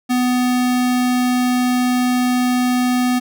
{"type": "tone", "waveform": "square", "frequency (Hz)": 249.2, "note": "B3", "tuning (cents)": 16, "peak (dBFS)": -15, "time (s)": [0.09, 3.2], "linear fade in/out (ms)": 20, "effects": []}